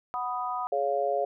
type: chord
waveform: sine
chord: B major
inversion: second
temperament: equal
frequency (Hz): 740 / 987.8 / 1244.5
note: F#5 / B5 / D#6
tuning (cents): 0 / 0 / 0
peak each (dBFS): -33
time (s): 0.14-0.67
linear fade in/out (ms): 0
type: harmonic tone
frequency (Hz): 140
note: C#3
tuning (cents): +18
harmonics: 3 / 4 / 5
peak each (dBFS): -31 / -28 / -28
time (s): 0.72-1.25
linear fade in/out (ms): 5
effects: none